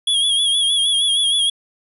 square tone with vibrato, 3322 Hz, G#7, in tune, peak -15 dBFS, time 0.07-1.5 s, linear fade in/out 5 ms, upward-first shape sine, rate 6.4 Hz, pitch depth 58 cents each way, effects resampled to 32000 Hz

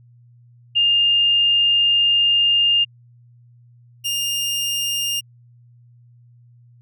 sine / sawtooth tone pair in turn, 2815 / 2815 Hz, F7 / F7, +13 / +13 cents, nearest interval unison, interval 0 cents, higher neither, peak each -13 / -17 dBFS, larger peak first, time 0.75-2.85 / 4.04-5.21 s, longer first, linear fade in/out 20 ms, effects added 120 Hz sine -47 dBFS peak until 6.81 s

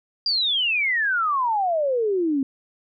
sine exponential sweep, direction down, 4841 to 261.6 Hz, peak -19 dBFS, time 0.26-2.43 s, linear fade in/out 2 ms, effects none

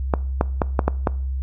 clicks, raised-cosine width 1 ms, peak -3 dBFS, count 6, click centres 0.138 / 0.411 / 0.618 / 0.792 / 0.88 / 1.072 s, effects noise-tail reverb RT60 0.5 s tail -21 dB re dry + added 66 Hz sine -22 dBFS peak until 1.42 s

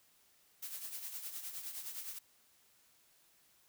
blue noise with tremolo, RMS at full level -42 dBFS, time 0.62-2.19 s, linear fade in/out 10 ms, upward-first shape triangle, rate 9.7 Hz, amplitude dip 65%, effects white hiss -69 dBFS RMS until 3.68 s

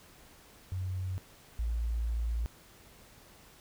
sine tone pair in turn, 92.8 / 57.17 Hz, F#2 / A#1, +6 / -33 cents, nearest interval minor sixth, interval 839 cents, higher first, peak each -32 / -29 dBFS, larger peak second, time 0.72-1.18 / 1.59-2.46 s, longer second, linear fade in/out 0 ms, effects pink hiss -57 dBFS RMS until 3.6 s

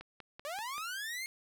click train, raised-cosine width 0.3 ms, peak -31 dBFS, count 5, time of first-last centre 0.01-0.781 s, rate 5.19 Hz
sawtooth linear sweep, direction up, 554.4 to 2167 Hz, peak -34 dBFS, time 0.45-1.26 s, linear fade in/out 0 ms
effects none

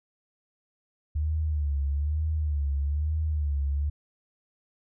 sine tone with vibrato, 74 Hz, D2, 14 cents sharp, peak -24 dBFS, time 1.15-3.9 s, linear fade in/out 10 ms, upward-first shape sine, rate 1.1 Hz, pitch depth 100 cents each way, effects none

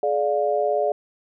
sine chord, D diminished, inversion second, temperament just, 422.9 / 587.3 / 704.8 Hz, Ab4 / D5 / F5, +31 / 0 / +16 cents, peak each -24 / -22 / -24 dBFS, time 0.03-0.92 s, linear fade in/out 2 ms, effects none

